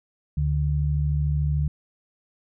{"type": "tone pair together", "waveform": "sine", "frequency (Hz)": [73.42, 146.84], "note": ["D2", "D3"], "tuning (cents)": [0, 0], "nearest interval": "octave", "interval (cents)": 1200, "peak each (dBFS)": -23, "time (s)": [0.37, 1.68], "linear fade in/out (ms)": 5, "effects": []}